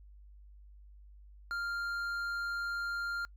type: tone with hard clipping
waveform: sine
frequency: 1396.9 Hz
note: F6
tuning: in tune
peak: -35 dBFS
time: 1.51-3.25 s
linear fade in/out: 0 ms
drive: 6 dB
effects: noise-tail reverb RT60 0.1 s tail -26 dB re dry + added 50 Hz sine -52 dBFS peak until 3.36 s